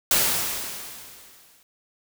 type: noise with exponential decay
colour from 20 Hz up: white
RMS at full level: -18 dBFS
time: 0.11-1.63 s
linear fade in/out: 2 ms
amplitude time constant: 330 ms
effects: none